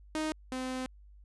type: tone pair in turn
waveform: sawtooth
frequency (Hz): 311.1 / 257.5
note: D#4 / C4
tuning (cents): 0 / -28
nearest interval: minor third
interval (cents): 328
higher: first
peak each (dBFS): -27 / -30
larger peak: first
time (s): 0.15-0.32 / 0.52-0.86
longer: second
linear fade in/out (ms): 0
effects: added 50 Hz sine -52 dBFS peak until 1.24 s + resampled to 24000 Hz